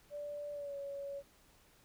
sine tone with pitch glide, 584 to 560.2 Hz, D5 to C#5, -10 to +18 cents, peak -40 dBFS, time 0.1-1.23 s, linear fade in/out 50 ms, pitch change -72 cents, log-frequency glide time 0.52-0.76 s, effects pink hiss -66 dBFS RMS until 1.84 s

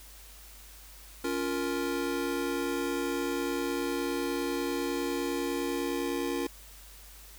square chord, Bb minor, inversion first, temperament just, 279.7 / 349.6 / 466.2 Hz, Db4 / F4 / Bb4, +16 / +2 / 0 cents, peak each -34 / -34 / -36 dBFS, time 1.24-6.47 s, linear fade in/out 5 ms, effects added 50 Hz sine -51 dBFS peak until 7.38 s + white hiss -52 dBFS RMS until 7.38 s

